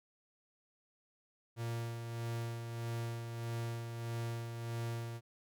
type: tone with tremolo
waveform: 45% pulse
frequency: 116.54 Hz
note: A#2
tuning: in tune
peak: -36 dBFS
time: 1.56-5.21 s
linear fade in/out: 50 ms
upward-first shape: sine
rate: 1.6 Hz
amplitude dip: 45%
effects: none